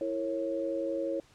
sine tone cluster, 330.1 / 455.5 / 547 Hz, E4 / A#4 / C#5, +2 / -40 / -23 cents, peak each -34 / -38 / -32 dBFS, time 0.01-1.2 s, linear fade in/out 2 ms, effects pink hiss -61 dBFS RMS until 1.34 s + low-pass 8000 Hz 12 dB/octave

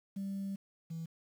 sine tone pair in turn, 196 / 163.91 Hz, G3 / E3, 0 / -10 cents, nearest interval minor third, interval 310 cents, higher first, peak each -34 / -37 dBFS, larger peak first, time 0.16-0.56 / 0.9-1.06 s, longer first, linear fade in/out 10 ms, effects tanh soft clip ceiling -33 dBFS + 10-bit

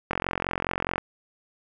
click train, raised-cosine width 0.5 ms, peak -10 dBFS, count 40, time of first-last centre 0.11-0.981 s, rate 44.8 Hz, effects none

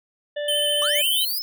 harmonic tone, 587.3 Hz, D5, in tune, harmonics 1 / 3 / 5 / 6, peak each -25 / -35 / -40 / -40 dBFS, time 0.36-1.02 s, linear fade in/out 10 ms
square tone with vibrato, 3060 Hz, G7, 42 cents flat, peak -21 dBFS, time 0.48-1.25 s, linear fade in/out 5 ms, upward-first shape triangle, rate 14 Hz, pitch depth 27 cents each way
square linear sweep, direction up, 1108.7 to 5290 Hz, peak -27 dBFS, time 0.82-1.42 s, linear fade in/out 0 ms
white high-pass noise, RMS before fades -28 dBFS, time 0.95-1.39 s, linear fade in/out 5 ms, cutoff 10000 Hz, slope 48 dB/octave
effects none

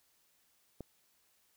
click, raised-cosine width 2 ms, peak -29 dBFS, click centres 0.807 s, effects white hiss -72 dBFS RMS until 1.56 s

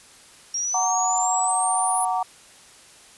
sine exponential sweep, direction up, 5588 to 10050 Hz, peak -23 dBFS, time 0.54-2.05 s, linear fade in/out 5 ms
sine chord, Gb augmented, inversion none, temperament just, 740 / 925 / 1156.2 Hz, Gb5 / Bb5 / D6, 0 / -14 / -27 cents, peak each -23 / -26 / -29 dBFS, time 0.74-2.23 s, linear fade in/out 5 ms
effects white hiss -49 dBFS RMS until 3.17 s + resampled to 24000 Hz

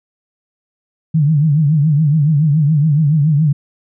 sine tone with vibrato, 150.8 Hz, D3, 46 cents sharp, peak -9 dBFS, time 1.14-3.53 s, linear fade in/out 10 ms, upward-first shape triangle, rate 7.1 Hz, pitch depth 150 cents each way, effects none

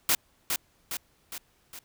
white noise with echo, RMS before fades -23 dBFS, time 0.09-0.15 s, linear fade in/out 2 ms, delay 410 ms, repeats 4, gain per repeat -5 dB, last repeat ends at 1.79 s, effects pink hiss -66 dBFS RMS until 1.84 s

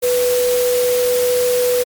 sine tone in noise, 493.9 Hz, B4, in tune, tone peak -13 dBFS, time 0.02-1.84 s, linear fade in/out 20 ms, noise white, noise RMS -24 dBFS, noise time 0.02-1.84 s, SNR +8 dB, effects MP3 96 kbps

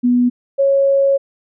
sine tone pair in turn, 245.3 / 550.7 Hz, B3 / C#5, -12 / -11 cents, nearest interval octave + major second, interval 1401 cents, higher second, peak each -10 dBFS, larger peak neither, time 0.03-0.3 / 0.58-1.18 s, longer second, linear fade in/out 20 ms, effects none

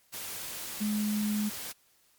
sine tone in noise, 210.5 Hz, G#3, 24 cents sharp, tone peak -27 dBFS, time 0.8-1.5 s, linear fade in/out 20 ms, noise white, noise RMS -39 dBFS, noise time 0.12-1.73 s, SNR +9 dB, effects white hiss -66 dBFS RMS until 2.18 s + MP3 96 kbps

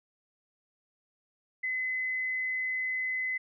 sine tone, 2030 Hz, B6, 47 cents sharp, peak -29 dBFS, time 1.63-3.38 s, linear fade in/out 10 ms, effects none

